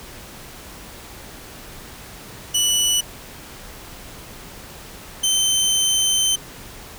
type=tone pair in turn; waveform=20% pulse; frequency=2960 / 3088 Hz; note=F#7 / G7; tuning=0 / -27 cents; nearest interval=minor second; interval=73 cents; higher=second; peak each=-11 dBFS; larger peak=neither; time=2.54-3.01 / 5.23-6.36 s; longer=second; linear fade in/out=10 ms; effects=pink hiss -39 dBFS RMS until 6.98 s

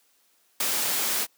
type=noise with ADSR envelope; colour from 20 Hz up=white; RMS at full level=-23 dBFS; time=0.6-1.27 s; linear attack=7 ms; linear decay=9 ms; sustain=-3 dB; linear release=47 ms; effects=white hiss -65 dBFS RMS until 1.37 s + high-pass 200 Hz 12 dB/octave

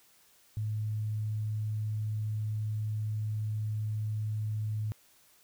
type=tone; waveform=sine; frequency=107.4 Hz; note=A2; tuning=41 cents flat; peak=-30 dBFS; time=0.57-4.92 s; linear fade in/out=0 ms; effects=white hiss -63 dBFS RMS until 5.43 s

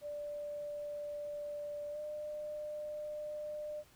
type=tone with pitch glide; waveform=sine; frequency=587.3 to 600.7 Hz; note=D5 to D5; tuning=0 to +39 cents; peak=-39 dBFS; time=0.01-3.84 s; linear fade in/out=50 ms; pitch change=+39 cents; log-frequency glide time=1.92-1.98 s; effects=pink hiss -64 dBFS RMS until 3.95 s

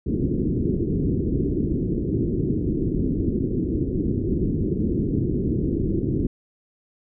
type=low-pass noise; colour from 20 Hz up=white; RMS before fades=-23 dBFS; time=0.06-6.27 s; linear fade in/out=5 ms; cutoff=380 Hz; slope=48 dB/octave; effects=none

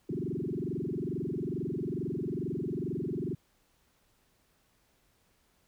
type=tone with frequency modulation; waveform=sine; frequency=261.6 Hz; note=C4; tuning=in tune; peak=-31 dBFS; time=0.09-3.35 s; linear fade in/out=5 ms; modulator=22.3 Hz; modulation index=6; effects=pink hiss -70 dBFS RMS until 5.67 s

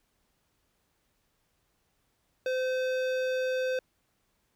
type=tone with hard clipping; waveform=sine; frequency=514 Hz; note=C5; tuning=31 cents flat; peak=-29 dBFS; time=2.46-3.79 s; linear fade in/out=2 ms; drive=15 dB; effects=pink hiss -74 dBFS RMS until 4.55 s

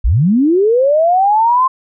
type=linear sweep; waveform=sine; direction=up; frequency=38.96 to 1060 Hz; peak=-8 dBFS; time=0.04-1.68 s; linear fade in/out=10 ms; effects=none

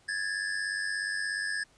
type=tone pair together; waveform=square; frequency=1661.2 / 1758.1 Hz; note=G#6 / A6; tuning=0 / -2 cents; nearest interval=minor second; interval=98 cents; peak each=-33 / -35 dBFS; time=0.08-1.64 s; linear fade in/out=10 ms; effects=pink hiss -63 dBFS RMS until 1.77 s + resampled to 22050 Hz

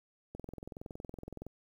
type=click train; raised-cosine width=2 ms; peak=-30 dBFS; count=25; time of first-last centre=0.35-1.466 s; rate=21.5 Hz; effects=10-bit

